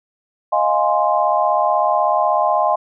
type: chord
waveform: sine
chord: F minor seventh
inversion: third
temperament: equal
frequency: 622.3 / 698.5 / 830.6 / 1046.5 Hz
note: Eb5 / F5 / Ab5 / C6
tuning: 0 / 0 / 0 / 0 cents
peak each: -19 dBFS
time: 0.52-2.76 s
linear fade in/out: 10 ms
effects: none